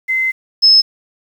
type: tone pair in turn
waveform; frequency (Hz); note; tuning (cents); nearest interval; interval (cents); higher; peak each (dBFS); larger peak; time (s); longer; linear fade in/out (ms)
sine; 2062 / 5196; C7 / E8; -26 / -26; octave + major third; 1600; second; -13 / -5; second; 0.08-0.32 / 0.62-0.82; first; 20
effects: 7-bit